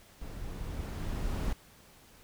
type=noise with level ramp; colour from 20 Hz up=brown; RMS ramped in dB=-42 to -31 dBFS; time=0.21-1.53 s; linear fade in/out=5 ms; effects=pink hiss -58 dBFS RMS until 2.23 s